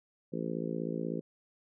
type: harmonic tone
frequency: 56.2 Hz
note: A1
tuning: 37 cents sharp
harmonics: 3 / 4 / 5 / 6 / 7 / 8 / 9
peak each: -38 / -39 / -40 / -41 / -41 / -42 / -43 dBFS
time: 0.32-1.21 s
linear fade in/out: 20 ms
effects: none